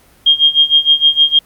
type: tone with tremolo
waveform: sine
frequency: 3225 Hz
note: G7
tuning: 48 cents sharp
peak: -4 dBFS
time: 0.26-1.39 s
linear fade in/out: 5 ms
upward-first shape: sine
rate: 6.5 Hz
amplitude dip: 90%
effects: pink hiss -48 dBFS RMS until 1.45 s + Opus 32 kbps